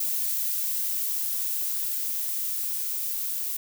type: noise with level ramp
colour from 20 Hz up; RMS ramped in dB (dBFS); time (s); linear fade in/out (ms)
violet; -27 to -30; 0-3.57; 5
effects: none